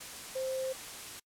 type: tone in noise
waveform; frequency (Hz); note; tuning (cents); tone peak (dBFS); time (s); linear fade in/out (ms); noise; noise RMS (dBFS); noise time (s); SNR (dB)
sine; 524; C5; +2; -32; 0.35-0.73; 10; white; -44; 0-1.2; +9
effects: noise-tail reverb RT60 0.1 s tail -24 dB re dry + low-pass 11000 Hz 12 dB/octave